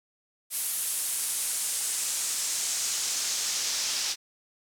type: noise with band-pass filter sweep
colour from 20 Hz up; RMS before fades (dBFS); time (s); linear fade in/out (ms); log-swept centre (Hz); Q
pink; -30; 0.5-4.16; 50; 11000 to 5400; 1.7
effects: none